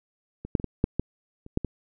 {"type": "clicks", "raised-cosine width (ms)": 3, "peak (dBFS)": [-23, -7, -21, -15, -7, -11, -30, -10, -16], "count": 9, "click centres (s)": [0.45, 0.552, 0.599, 0.643, 0.841, 0.996, 1.464, 1.574, 1.647], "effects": []}